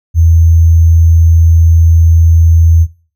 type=tone with sample-and-hold; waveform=sine; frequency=82.41 Hz; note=E2; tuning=in tune; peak=-3 dBFS; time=0.14-2.87 s; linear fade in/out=50 ms; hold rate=6300 Hz; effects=noise-tail reverb RT60 0.4 s tail -19 dB re dry